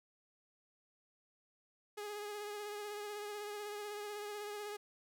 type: tone with vibrato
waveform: sawtooth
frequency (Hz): 415.3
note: G#4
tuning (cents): 0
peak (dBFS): -38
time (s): 1.97-4.77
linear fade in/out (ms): 10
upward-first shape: triangle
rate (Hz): 16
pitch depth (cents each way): 32
effects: none